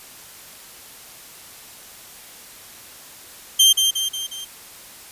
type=tone with echo; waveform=sawtooth; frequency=3154 Hz; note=G7; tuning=10 cents sharp; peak=-7 dBFS; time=3.59-3.73 s; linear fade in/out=10 ms; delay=180 ms; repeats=4; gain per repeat=-5 dB; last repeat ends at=4.45 s; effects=white hiss -42 dBFS RMS until 5.11 s + resampled to 32000 Hz